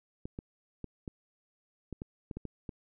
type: clicks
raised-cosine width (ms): 3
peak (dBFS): -26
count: 10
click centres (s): 0.255 / 0.389 / 0.843 / 1.078 / 1.927 / 2.019 / 2.312 / 2.37 / 2.453 / 2.692
effects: none